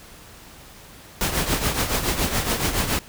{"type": "noise with tremolo", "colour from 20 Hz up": "pink", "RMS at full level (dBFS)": -20, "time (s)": [1.21, 2.99], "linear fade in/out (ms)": 0, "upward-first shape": "triangle", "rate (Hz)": 7.1, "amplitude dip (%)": 70, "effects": ["pink hiss -45 dBFS RMS until 3.08 s"]}